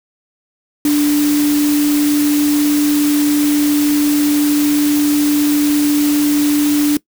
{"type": "tone in noise", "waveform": "sine", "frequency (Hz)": 293.7, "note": "D4", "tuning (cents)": 0, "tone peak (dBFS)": -10, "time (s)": [0.85, 6.97], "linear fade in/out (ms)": 2, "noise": "white", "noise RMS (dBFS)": -23, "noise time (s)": [0.85, 6.97], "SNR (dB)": 10, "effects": ["noise-tail reverb RT60 0.1 s tail -21 dB re dry"]}